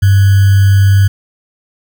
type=tone with sample-and-hold; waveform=sine; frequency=98 Hz; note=G2; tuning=in tune; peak=-4 dBFS; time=0.02-1.08 s; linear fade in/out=10 ms; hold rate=1575 Hz; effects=none